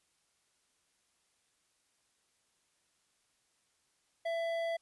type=tone with hard clipping; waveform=triangle; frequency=667 Hz; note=E5; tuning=20 cents sharp; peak=-34 dBFS; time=4.25-4.77 s; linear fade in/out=10 ms; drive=14 dB; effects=white hiss -75 dBFS RMS until 4.81 s + resampled to 24000 Hz